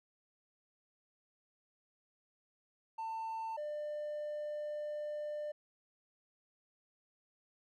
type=tone pair in turn; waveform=triangle; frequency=895 / 597.3 Hz; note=A5 / D5; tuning=+29 / +29 cents; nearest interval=perfect fifth; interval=700 cents; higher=first; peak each=-35 / -35 dBFS; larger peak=neither; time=2.98-3.57 / 3.57-5.52 s; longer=second; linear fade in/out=10 ms; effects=tanh soft clip ceiling -32 dBFS